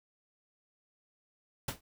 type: noise with exponential decay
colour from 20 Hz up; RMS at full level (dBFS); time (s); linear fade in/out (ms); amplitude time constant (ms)
pink; -30; 1.68-1.81; 5; 27
effects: none